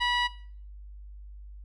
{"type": "tone with low-pass filter", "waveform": "15% pulse", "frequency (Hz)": 973, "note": "B5", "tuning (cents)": -26, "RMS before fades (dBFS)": -27, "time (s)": [0, 0.28], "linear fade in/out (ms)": 20, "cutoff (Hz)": 3900, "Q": 0.95, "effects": ["noise-tail reverb RT60 0.5 s tail -20 dB re dry", "added 50 Hz sine -42 dBFS peak until 1.64 s"]}